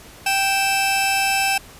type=tone pair together; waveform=sawtooth; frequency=781.5 / 2632 Hz; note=G5 / E7; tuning=-6 / -3 cents; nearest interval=octave + major sixth; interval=2103 cents; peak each=-16 / -17 dBFS; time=0.26-1.58 s; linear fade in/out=5 ms; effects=pink hiss -43 dBFS RMS until 1.79 s + resampled to 32000 Hz